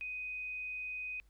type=tone; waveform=sine; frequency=2500 Hz; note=D#7; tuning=8 cents sharp; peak=-38 dBFS; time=0.01-1.2 s; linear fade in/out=0 ms; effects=added 50 Hz sine -62 dBFS peak until 1.29 s + pink hiss -75 dBFS RMS until 1.29 s